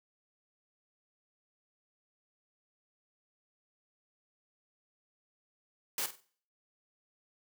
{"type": "noise with echo", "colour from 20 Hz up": "white", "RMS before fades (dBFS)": -34, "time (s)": [5.98, 6.06], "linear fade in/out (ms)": 2, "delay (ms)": 48, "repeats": 3, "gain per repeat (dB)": -11, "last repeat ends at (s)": 6.204, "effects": ["noise-tail reverb RT60 0.5 s tail -20 dB re dry", "high-pass 200 Hz 12 dB/octave"]}